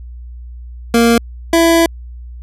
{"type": "tone pair in turn", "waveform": "25% pulse", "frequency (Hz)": [233.1, 332.9], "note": ["A#3", "E4"], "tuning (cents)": [0, 17], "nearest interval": "tritone", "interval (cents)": 617, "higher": "second", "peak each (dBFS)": -4, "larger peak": "neither", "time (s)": [[0.94, 1.18], [1.53, 1.86]], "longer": "second", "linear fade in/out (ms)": 2, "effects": ["added 60 Hz sine -28 dBFS peak until 2.42 s", "resampled to 32000 Hz"]}